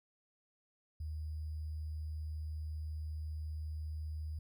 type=tone with sample-and-hold; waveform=sine; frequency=77.3 Hz; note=D#2; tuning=11 cents flat; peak=-38 dBFS; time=1-4.39 s; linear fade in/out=5 ms; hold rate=4900 Hz; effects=none